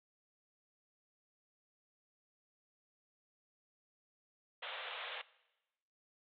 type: band-pass noise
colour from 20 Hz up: white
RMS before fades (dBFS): -45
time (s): 4.62-5.22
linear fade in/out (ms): 10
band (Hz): 460 to 3700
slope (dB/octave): 96
effects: noise-tail reverb RT60 1.0 s tail -20 dB re dry